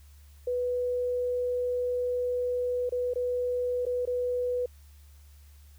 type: tone with dropouts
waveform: sine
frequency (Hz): 493.9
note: B4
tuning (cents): 0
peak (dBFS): -26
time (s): 0.47-4.66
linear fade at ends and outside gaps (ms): 5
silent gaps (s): 2.894-2.921 / 3.137-3.157 / 3.854-3.864 / 4.054-4.073
effects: added 72 Hz sine -50 dBFS peak until 5.78 s + white hiss -63 dBFS RMS until 5.78 s